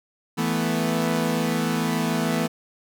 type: chord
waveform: sawtooth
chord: E suspended fourth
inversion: none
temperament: equal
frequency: 164.81 / 220 / 246.9 Hz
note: E3 / A3 / B3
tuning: 0 / 0 / 0 cents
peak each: -22 dBFS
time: 0.37-2.48 s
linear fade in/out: 20 ms
effects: none